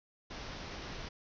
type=low-pass noise; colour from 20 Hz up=pink; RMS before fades=-44 dBFS; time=0.3-1.09 s; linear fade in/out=10 ms; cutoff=6000 Hz; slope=96 dB/octave; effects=none